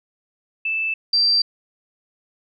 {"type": "tone pair in turn", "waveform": "sine", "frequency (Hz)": [2637, 4699], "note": ["E7", "D8"], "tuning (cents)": [0, 0], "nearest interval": "minor seventh", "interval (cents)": 1000, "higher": "second", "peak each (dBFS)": [-20, -14], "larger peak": "second", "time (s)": [[0.65, 0.94], [1.13, 1.42]], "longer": "neither", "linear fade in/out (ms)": 5, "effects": []}